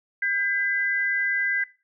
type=tone pair together; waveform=sine; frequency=1600 / 2005 Hz; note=G6 / B6; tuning=+35 / +26 cents; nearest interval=major third; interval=391 cents; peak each=-25 dBFS; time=0.22-1.64 s; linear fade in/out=5 ms; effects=noise-tail reverb RT60 0.3 s tail -17 dB re dry